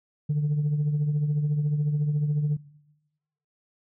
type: tone with tremolo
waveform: sine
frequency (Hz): 148.4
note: D3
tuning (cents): +18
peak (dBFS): -18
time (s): 0.29-2.57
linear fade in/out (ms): 10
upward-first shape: triangle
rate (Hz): 14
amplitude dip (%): 60
effects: noise-tail reverb RT60 1.0 s tail -21 dB re dry + tanh soft clip ceiling -19 dBFS